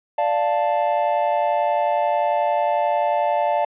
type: chord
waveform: triangle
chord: D minor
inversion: none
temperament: equal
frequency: 587.3 / 698.5 / 880 Hz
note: D5 / F5 / A5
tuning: 0 / 0 / 0 cents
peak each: -20 dBFS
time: 0.18-3.65 s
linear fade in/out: 5 ms
effects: resampled to 8000 Hz